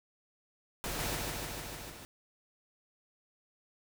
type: noise with echo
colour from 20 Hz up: pink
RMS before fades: -37 dBFS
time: 0.84-1.15 s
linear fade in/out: 0 ms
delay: 150 ms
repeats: 6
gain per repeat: -2 dB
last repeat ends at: 2.05 s
effects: none